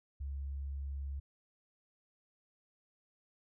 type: tone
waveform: sine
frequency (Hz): 69.3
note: C#2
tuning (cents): 0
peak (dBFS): -37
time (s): 0.2-1.2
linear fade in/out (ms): 10
effects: none